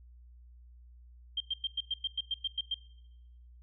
sine tone bursts, 3172 Hz, G7, 20 cents sharp, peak -29 dBFS, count 11, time 1.37-2.744 s, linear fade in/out 5 ms, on 34 ms, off 100 ms, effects noise-tail reverb RT60 1.0 s tail -21 dB re dry + added 60 Hz sine -52 dBFS peak until 3.62 s

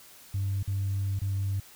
sine tone with dropouts, 98 Hz, G2, in tune, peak -25 dBFS, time 0.34-1.6 s, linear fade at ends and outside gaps 5 ms, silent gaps 0.629-0.675 / 1.191-1.216 s, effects tanh soft clip ceiling -23 dBFS + white hiss -52 dBFS RMS until 1.75 s

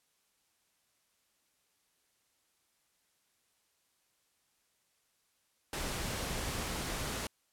pink noise, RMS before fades -37 dBFS, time 5.73-7.27 s, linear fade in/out 2 ms, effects white hiss -75 dBFS RMS until 7.52 s + low-pass 12000 Hz 12 dB/octave

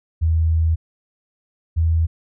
sine tone pair in turn, 81 / 81.75 Hz, E2 / E2, -30 / -14 cents, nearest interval unison, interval 16 cents, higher second, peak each -14 dBFS, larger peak neither, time 0.21-0.76 / 1.76-2.07 s, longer first, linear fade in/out 20 ms, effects none

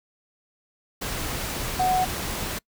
sine tone in noise, 740 Hz, F#5, in tune, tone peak -19 dBFS, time 1.79-2.05 s, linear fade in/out 10 ms, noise pink, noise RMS -30 dBFS, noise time 1.01-2.59 s, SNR +8 dB, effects noise-tail reverb RT60 0.1 s tail -25 dB re dry

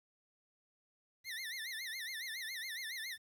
25% pulse tone with vibrato, 1935 Hz, B6, 36 cents flat, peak -37 dBFS, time 1.24-3.18 s, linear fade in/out 50 ms, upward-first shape sine, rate 7.2 Hz, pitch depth 180 cents each way, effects 11-bit

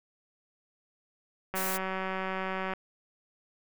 click train, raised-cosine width 0.5 ms, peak -19 dBFS, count 227, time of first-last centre 1.54-2.736 s, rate 189 Hz
blue noise, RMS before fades -34 dBFS, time 1.55-1.78 s, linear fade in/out 20 ms
effects none

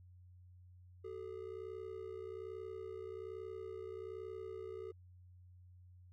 triangle ring-modulated tone, 409.6 Hz, G#4, 24 cents flat, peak -39 dBFS, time 1.04-4.92 s, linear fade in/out 10 ms, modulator 30.6 Hz, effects added 90 Hz sine -57 dBFS peak until 6.12 s

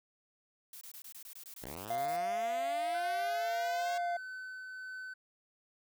blue noise bursts, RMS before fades -49 dBFS, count 14, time 0.73-2.164 s, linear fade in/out 2 ms, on 82 ms, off 22 ms
5% pulse linear sweep, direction up, 54.3 to 554.4 Hz, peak -32 dBFS, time 1.62-3.98 s, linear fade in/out 5 ms
triangle tone with vibrato, 694 Hz, F5, 11 cents flat, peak -30 dBFS, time 1.9-4.17 s, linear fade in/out 5 ms, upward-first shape sine, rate 1.1 Hz, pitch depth 16 cents each way
triangle tone with tremolo, 1516 Hz, F#6, 42 cents sharp, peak -39 dBFS, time 2.94-5.14 s, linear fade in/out 10 ms, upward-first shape triangle, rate 1.6 Hz, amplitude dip 25%
effects none

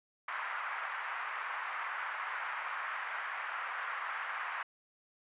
pink band-pass noise, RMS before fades -39 dBFS, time 0.28-4.63 s, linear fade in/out 5 ms, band 1000 to 2000 Hz, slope 24 dB/octave, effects resampled to 8000 Hz

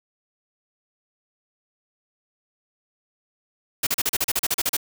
white noise bursts, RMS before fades -22 dBFS, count 13, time 3.83-4.768 s, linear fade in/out 5 ms, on 38 ms, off 37 ms, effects none

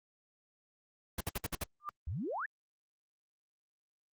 pink noise bursts, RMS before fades -35 dBFS, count 6, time 1.18-1.638 s, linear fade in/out 5 ms, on 28 ms, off 58 ms
sine tone with exponential growth, 1196 Hz, D6, 31 cents sharp, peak -32 dBFS, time 1.8-1.89 s, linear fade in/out 0 ms, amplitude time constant 19 ms
sine exponential sweep, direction up, 65.41 to 1860 Hz, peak -35 dBFS, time 2.07-2.46 s, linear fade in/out 5 ms
effects Opus 24 kbps

